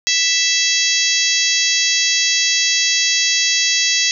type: harmonic tone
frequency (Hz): 660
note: E5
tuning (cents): +2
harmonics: 3 / 4 / 5 / 6 / 7 / 8 / 9 / 10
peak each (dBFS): -22 / -22 / -22 / -22 / -22 / -22 / -22 / -22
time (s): 0.07-4.11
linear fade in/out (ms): 0
effects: none